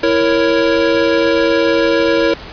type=chord; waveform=square; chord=A# diminished; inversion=second; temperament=equal with one note detuned; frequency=331.2 / 466.2 / 554.4 Hz; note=E4 / A#4 / C#5; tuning=+8 / 0 / 0 cents; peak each=-16 dBFS; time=0.03-2.34 s; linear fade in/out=5 ms; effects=pink hiss -32 dBFS RMS until 2.52 s + resampled to 11025 Hz